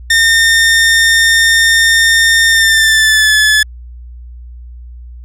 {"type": "tone with pitch glide", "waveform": "sawtooth", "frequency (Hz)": [1820, 1723.8], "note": ["A#6", "A6"], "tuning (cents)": [-42, -36], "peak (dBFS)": -3, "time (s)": [0.1, 3.63], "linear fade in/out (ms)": 5, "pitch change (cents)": -94, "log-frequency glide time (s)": [2.48, 3.35], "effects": ["added 60 Hz sine -28 dBFS peak until 5.24 s", "low-pass 11000 Hz 12 dB/octave"]}